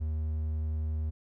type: tone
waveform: triangle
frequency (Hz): 77.7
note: D#2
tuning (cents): -2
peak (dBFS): -27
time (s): 0-1.11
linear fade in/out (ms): 20
effects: none